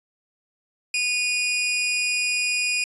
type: tone pair together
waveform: sawtooth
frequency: 2465 / 2767 Hz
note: D#7 / F7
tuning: -17 / -17 cents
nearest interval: major second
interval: 200 cents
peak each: -18 / -30 dBFS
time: 0.94-2.84 s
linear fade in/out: 2 ms
effects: resampled to 24000 Hz